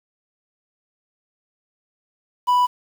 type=tone with quantisation; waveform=triangle; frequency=987.8 Hz; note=B5; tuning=in tune; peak=-12 dBFS; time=2.47-2.67 s; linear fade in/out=20 ms; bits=7; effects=none